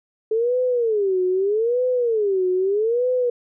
sine tone with vibrato, 430 Hz, A4, 40 cents flat, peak -17 dBFS, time 0.31-3.3 s, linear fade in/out 5 ms, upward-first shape sine, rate 0.8 Hz, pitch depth 280 cents each way, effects none

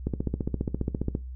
click train, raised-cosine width 3 ms, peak -14 dBFS, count 17, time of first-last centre 0.07-1.151 s, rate 14.8 Hz, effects noise-tail reverb RT60 0.2 s tail -18 dB re dry + added 63 Hz sine -35 dBFS peak until 1.35 s

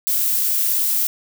violet noise, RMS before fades -19 dBFS, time 0.07-1.07 s, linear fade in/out 0 ms, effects none

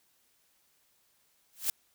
blue noise with exponential growth, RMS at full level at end -25 dBFS, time 1.53-1.7 s, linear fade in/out 1 ms, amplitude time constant 35 ms, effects white hiss -70 dBFS RMS until 1.94 s

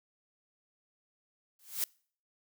blue noise with exponential growth, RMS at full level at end -28 dBFS, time 1.59-1.84 s, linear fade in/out 2 ms, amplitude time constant 54 ms, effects noise-tail reverb RT60 0.5 s tail -26 dB re dry

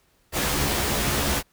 pink noise with comb filter, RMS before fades -24 dBFS, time 0.32-1.43 s, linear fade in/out 50 ms, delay 14 ms, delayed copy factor +0.9, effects pink hiss -64 dBFS RMS until 1.52 s

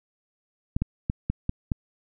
clicks, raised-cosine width 5 ms, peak -12 dBFS, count 6, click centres 0.765 / 0.82 / 1.099 / 1.3 / 1.494 / 1.718 s, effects none

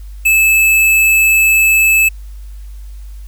square tone, 2612 Hz, E7, 17 cents flat, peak -8 dBFS, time 0.25-2.09 s, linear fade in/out 10 ms, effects added 50 Hz sine -27 dBFS peak until 3.27 s + white hiss -50 dBFS RMS until 3.27 s

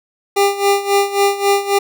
25% pulse tone with tremolo, 400 Hz, G4, 35 cents sharp, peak -6 dBFS, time 0.36-1.79 s, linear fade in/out 10 ms, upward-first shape sine, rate 3.7 Hz, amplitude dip 80%, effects none

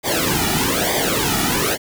pink noise with flanger, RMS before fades -19 dBFS, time 0.03-1.78 s, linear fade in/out 50 ms, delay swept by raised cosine 0.72 to 1.92 ms, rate 1.1 Hz, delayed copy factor -0.95, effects none

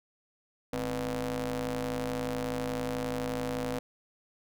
sawtooth ring-modulated tone, 116.4 Hz, A#2, 2 cents flat, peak -24 dBFS, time 0.73-3.79 s, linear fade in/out 0 ms, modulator 375 Hz, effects none

